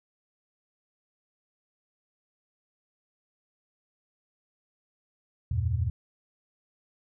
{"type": "tone cluster", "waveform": "sine", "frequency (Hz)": [80.4, 93.4, 118.5], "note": ["E2", "F#2", "A#2"], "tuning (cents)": [-43, 17, 29], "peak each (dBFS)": -29, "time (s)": [5.51, 5.9], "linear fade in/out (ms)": 5, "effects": []}